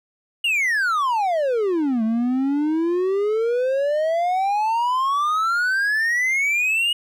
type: exponential two-way sweep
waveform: triangle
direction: down then up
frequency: 2904 to 217.6 to 2904 Hz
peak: -16 dBFS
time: 0.44-6.93 s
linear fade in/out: 5 ms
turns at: 2.03 s
effects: none